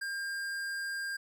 sine tone with tanh clipping, 1603 Hz, G6, 38 cents sharp, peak -36 dBFS, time 0.01-1.17 s, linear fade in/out 10 ms, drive 18 dB, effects none

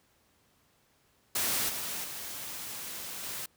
white noise with level steps, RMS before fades -30 / -36 / -40 / -38 dBFS, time 1.35-3.46 s, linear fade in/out 5 ms, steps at 1.68 / 2.03 / 3.23 s, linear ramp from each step 20 ms, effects pink hiss -68 dBFS RMS until 3.56 s + high-pass 60 Hz 12 dB/octave

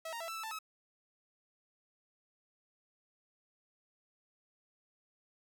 sawtooth tone with pitch steps, 649 / 930 / 664 / 1327 / 1315 / 885 / 1287 Hz, E5 / A#5 / E5 / E6 / E6 / A5 / E6, -27 / -4 / +12 / +11 / -5 / +10 / -42 cents, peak -36 dBFS, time 0.05-0.589 s, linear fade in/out 5 ms, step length 77 ms, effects none

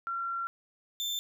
sine / 35% pulse tone pair in turn, 1368 / 3554 Hz, F6 / A7, -36 / +17 cents, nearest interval octave + perfect fourth, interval 1653 cents, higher second, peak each -31 / -29 dBFS, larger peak second, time 0.07-0.47 / 1-1.19 s, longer first, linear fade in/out 0 ms, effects none

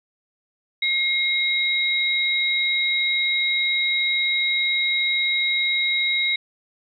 sine tone pair together, 2139 / 3817 Hz, C7 / A#7, +38 / +40 cents, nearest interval minor seventh, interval 1002 cents, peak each -21 / -22 dBFS, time 0.82-6.36 s, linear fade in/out 5 ms, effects none

